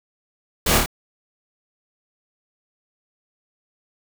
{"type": "noise with echo", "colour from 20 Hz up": "pink", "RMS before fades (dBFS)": -19, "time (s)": [0.66, 0.78], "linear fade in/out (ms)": 5, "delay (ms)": 27, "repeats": 3, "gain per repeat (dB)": -2, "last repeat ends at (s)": 0.861, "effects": []}